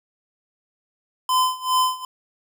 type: tone with tremolo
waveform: square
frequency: 1022 Hz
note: C6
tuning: 41 cents flat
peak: -16 dBFS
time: 1.29-2.05 s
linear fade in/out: 2 ms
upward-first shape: sine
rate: 2.5 Hz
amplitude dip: 90%
effects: none